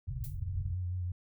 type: low-pass noise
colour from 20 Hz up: white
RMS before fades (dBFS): -38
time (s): 0.07-0.75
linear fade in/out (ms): 10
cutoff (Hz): 140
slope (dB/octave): 96
type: noise with exponential decay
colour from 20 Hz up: violet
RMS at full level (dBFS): -43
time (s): 0.24-0.41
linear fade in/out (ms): 0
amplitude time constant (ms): 35
type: tone with vibrato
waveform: sine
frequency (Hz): 90.1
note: F#2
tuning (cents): -45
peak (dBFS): -32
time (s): 0.42-1.12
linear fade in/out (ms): 5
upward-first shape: sine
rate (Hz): 6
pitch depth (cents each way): 33
effects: none